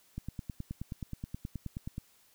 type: click train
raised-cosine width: 5 ms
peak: -25 dBFS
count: 18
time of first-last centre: 0.18-1.981 s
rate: 9.44 Hz
effects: white hiss -65 dBFS RMS until 2.34 s